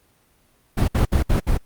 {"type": "noise bursts", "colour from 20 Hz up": "brown", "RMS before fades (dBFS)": -17, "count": 5, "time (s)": [0.77, 1.576], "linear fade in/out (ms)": 10, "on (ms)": 110, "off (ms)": 64, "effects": ["pink hiss -60 dBFS RMS until 1.65 s", "Opus 32 kbps"]}